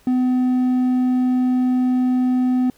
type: tone with hard clipping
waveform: sine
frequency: 252.7 Hz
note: B3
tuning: 40 cents sharp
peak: -16 dBFS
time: 0.07-2.7 s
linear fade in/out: 2 ms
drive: 3 dB
effects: pink hiss -55 dBFS RMS until 2.77 s